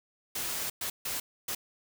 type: noise bursts at uneven times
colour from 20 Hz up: white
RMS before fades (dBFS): -34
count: 4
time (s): 0.35-0.7 / 0.81-0.9 / 1.05-1.2 / 1.48-1.55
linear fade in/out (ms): 5
effects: none